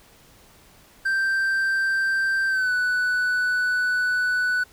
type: tone with pitch glide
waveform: triangle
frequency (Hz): 1568 to 1487.7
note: G6 to F#6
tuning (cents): 0 to +9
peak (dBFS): -18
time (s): 1.05-4.64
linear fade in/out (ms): 10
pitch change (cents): -91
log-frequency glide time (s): 2.48-2.72
effects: pink hiss -53 dBFS RMS until 4.72 s